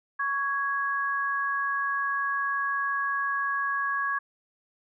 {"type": "tone pair together", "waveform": "sine", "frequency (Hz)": [1118.6, 1659], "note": ["C#6", "G#6"], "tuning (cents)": [15, -2], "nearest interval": "perfect fifth", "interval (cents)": 683, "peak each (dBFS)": -28, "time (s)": [0.19, 4.19], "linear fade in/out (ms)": 10, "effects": []}